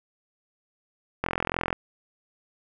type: click train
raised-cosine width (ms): 0.5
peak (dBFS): -10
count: 22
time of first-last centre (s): 1.24-1.728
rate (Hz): 43
effects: none